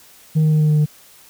sine tone with pitch steps, 156.3 / 155.13 / 153.97 / 152.82 / 151.68 / 150.54 Hz, D#3 / D#3 / D#3 / D#3 / D#3 / D3, +8 / -5 / -18 / -31 / -44 / +43 cents, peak -9 dBFS, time 0.35-0.86 s, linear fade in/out 20 ms, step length 85 ms, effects tanh soft clip ceiling -11 dBFS + white hiss -47 dBFS RMS until 1.29 s

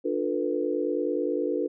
sine chord, B half-diminished seventh, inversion first, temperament just, 296.3 / 355.6 / 444.5 / 493.9 Hz, D4 / F4 / A4 / B4, +15 / +31 / +18 / 0 cents, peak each -30 dBFS, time 0.04-1.68 s, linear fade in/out 20 ms, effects none

